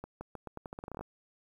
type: accelerating click train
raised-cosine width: 1 ms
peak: -27 dBFS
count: 15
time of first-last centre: 0.04-1.01 s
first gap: 170 ms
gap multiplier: 0.84
effects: 10-bit